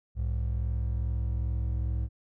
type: tone pair together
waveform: triangle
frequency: 63.63 / 106.1 Hz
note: C2 / G#2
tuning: -48 / +38 cents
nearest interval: major sixth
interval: 886 cents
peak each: -26 / -31 dBFS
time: 0.15-2.09 s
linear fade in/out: 50 ms
effects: none